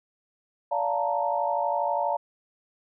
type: chord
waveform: sine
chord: Bb major seventh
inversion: first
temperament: equal with one note detuned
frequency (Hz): 577.9 / 698.5 / 880 / 932.3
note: D5 / F5 / A5 / Bb5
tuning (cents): -28 / 0 / 0 / 0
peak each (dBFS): -29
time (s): 0.71-2.17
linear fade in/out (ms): 10
effects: none